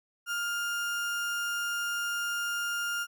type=tone; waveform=35% pulse; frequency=1407 Hz; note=F6; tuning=12 cents sharp; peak=-28 dBFS; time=0.26-3.07 s; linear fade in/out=50 ms; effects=none